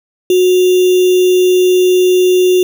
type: tone with sample-and-hold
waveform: sine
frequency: 365.6 Hz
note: F#4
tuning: 21 cents flat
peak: -6 dBFS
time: 0.3-2.63 s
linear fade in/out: 2 ms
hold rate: 3150 Hz
effects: none